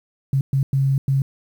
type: tone bursts at uneven times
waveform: sine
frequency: 136 Hz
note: C#3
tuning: 33 cents flat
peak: -15 dBFS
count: 4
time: 0.33-0.41 / 0.53-0.63 / 0.73-0.98 / 1.08-1.22 s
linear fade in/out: 2 ms
effects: 8-bit